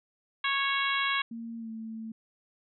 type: harmonic tone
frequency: 552 Hz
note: C#5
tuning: 7 cents flat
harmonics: 2 / 3 / 4 / 5 / 6 / 7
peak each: -31 / -32 / -32 / -35 / -34 / -38 dBFS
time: 0.44-1.22 s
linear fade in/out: 5 ms
type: tone with pitch glide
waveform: sine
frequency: 230 to 222.9 Hz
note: A#3 to A3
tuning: -23 to +23 cents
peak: -36 dBFS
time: 1.31-2.12 s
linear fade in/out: 5 ms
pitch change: -54 cents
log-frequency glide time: 1.58-1.7 s
effects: none